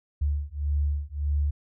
sine beating tone pair, 71.9 / 73.6 Hz, D2 / D2, -36 / +4 cents, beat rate 1.7 Hz, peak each -27 / -27 dBFS, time 0.21-1.51 s, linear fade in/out 10 ms, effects none

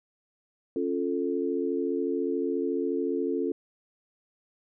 sine chord, Db augmented, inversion none, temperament equal with one note detuned, 275.1 / 349.2 / 440 Hz, Db4 / F4 / A4, -13 / 0 / 0 cents, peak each -30 dBFS, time 0.76-3.52 s, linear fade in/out 2 ms, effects none

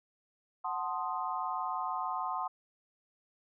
sine chord, F# diminished seventh, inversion none, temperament equal, 740 / 880 / 1046.5 / 1244.5 Hz, F#5 / A5 / C6 / Eb6, 0 / 0 / 0 / 0 cents, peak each -38 / -39 / -36 / -39 dBFS, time 0.64-2.48 s, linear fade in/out 10 ms, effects none

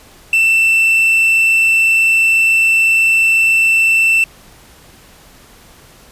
triangle tone with quantisation, 2673 Hz, E7, 23 cents sharp, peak -7 dBFS, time 0.33-4.24 s, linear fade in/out 2 ms, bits 5, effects pink hiss -43 dBFS RMS until 6.11 s + resampled to 32000 Hz

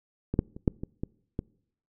clicks, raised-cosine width 3 ms, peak -16 / -9 / -28 / -9 / -21 / -18 / -17 dBFS, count 7, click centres 0.34 / 0.391 / 0.565 / 0.678 / 0.835 / 1.035 / 1.391 s, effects noise-tail reverb RT60 0.7 s tail -25 dB re dry

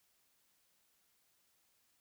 silence, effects white hiss -75 dBFS RMS until 2 s

